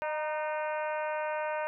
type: harmonic tone with a mistuned harmonic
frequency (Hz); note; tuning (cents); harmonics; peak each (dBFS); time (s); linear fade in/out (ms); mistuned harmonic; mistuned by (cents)
305.5; D#4; -32; 2 / 3 / 4 / 5 / 6 / 7 / 8 / 9; -33 / -35 / -44 / -40 / -46 / -48 / -46 / -51; 0.02-1.67; 0; 3; +34
effects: none